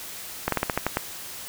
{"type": "slowing click train", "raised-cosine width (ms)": 0.5, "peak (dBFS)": -7, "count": 8, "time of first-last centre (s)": [0.48, 0.971], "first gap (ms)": 43, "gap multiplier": 1.16, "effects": ["white hiss -38 dBFS RMS until 1.48 s"]}